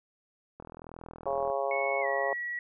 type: click train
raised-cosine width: 1 ms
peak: -30 dBFS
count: 38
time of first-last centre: 0.6-1.5 s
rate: 41.1 Hz
type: harmonic tone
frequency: 137.7 Hz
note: C#3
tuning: 11 cents flat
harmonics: 3 / 4 / 5 / 6 / 7 / 8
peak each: -36 / -31 / -33 / -37 / -40 / -39 dBFS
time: 1.26-2.33 s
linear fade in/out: 2 ms
type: tone with pitch glide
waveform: sine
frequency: 2201 to 1927.2 Hz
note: C#7 to B6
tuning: -13 to -43 cents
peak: -32 dBFS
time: 1.71-2.59 s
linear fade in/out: 2 ms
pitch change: -230 cents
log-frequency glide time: 2.01-2.06 s
effects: none